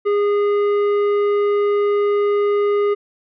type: tone with tanh clipping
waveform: triangle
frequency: 410 Hz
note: G#4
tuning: 22 cents flat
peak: -16 dBFS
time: 0.05-2.95 s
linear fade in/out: 20 ms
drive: 14 dB
effects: none